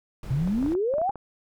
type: noise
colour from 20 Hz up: brown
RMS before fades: -36 dBFS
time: 0.23-0.74 s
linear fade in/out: 2 ms
type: exponential sweep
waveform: sine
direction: up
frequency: 123.47 to 830.6 Hz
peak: -22 dBFS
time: 0.3-1.11 s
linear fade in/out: 10 ms
type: clicks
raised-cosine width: 1 ms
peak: -24 dBFS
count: 10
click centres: 0.475 / 0.627 / 0.662 / 0.72 / 0.751 / 0.939 / 0.983 / 1.016 / 1.094 / 1.157 s
effects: none